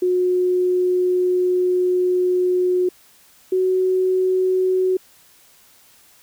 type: tone pair in turn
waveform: sine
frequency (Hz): 363 / 372.1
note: F#4 / F#4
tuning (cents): -33 / +10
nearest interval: unison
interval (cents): 43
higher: second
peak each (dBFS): -15 / -15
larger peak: neither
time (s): 0.02-2.89 / 3.52-4.97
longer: first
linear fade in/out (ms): 5
effects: white hiss -52 dBFS RMS until 6.22 s